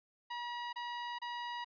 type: tone bursts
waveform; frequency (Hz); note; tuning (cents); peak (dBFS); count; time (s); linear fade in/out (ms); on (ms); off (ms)
sawtooth; 960; B5; -49; -35; 3; 0.3-1.646; 10; 430; 28
effects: resampled to 11025 Hz